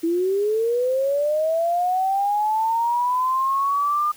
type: linear sweep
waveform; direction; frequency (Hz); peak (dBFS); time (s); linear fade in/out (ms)
sine; up; 324.7 to 1212; -18; 0.03-4.12; 10
effects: white hiss -47 dBFS RMS until 4.16 s